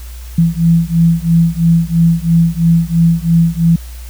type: beating tone pair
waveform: sine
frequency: 165.6 / 168.6 Hz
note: E3 / E3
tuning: +8 / +39 cents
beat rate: 3 Hz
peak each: -11 dBFS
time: 0.38-3.76 s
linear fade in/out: 5 ms
effects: added 60 Hz sine -26 dBFS peak until 4.09 s + white hiss -39 dBFS RMS until 4.09 s